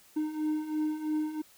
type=beating tone pair; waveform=triangle; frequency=305.1 / 308.1 Hz; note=D#4 / D#4; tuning=-34 / -17 cents; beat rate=3 Hz; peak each=-33 / -28 dBFS; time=0.16-1.42 s; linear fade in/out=10 ms; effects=white hiss -59 dBFS RMS until 1.57 s